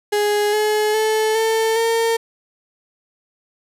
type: tone with pitch steps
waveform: 35% pulse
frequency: 415.3 / 425.3 / 435.4 / 445.9 / 456.6 Hz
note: G#4 / G#4 / A4 / A4 / A#4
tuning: 0 / +41 / -18 / +23 / -36 cents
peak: -14 dBFS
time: 0.12-2.17 s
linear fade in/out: 10 ms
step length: 410 ms
effects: resampled to 32000 Hz + 8-bit